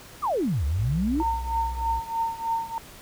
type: exponential two-way sweep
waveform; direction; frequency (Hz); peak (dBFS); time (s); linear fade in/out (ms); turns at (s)
sine; down then up; 1298 to 67.1 to 350.4; -22; 0.22-1.23; 20; 0.65
type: tone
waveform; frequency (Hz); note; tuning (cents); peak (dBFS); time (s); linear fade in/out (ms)
sine; 61.74; B1; 0; -29; 0.78-2; 5
type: tone with tremolo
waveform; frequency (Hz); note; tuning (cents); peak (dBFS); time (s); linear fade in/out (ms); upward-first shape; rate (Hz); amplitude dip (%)
sine; 912; A#5; -38; -21; 1.2-2.78; 0; triangle; 3.2; 90
effects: pink hiss -46 dBFS RMS until 3.01 s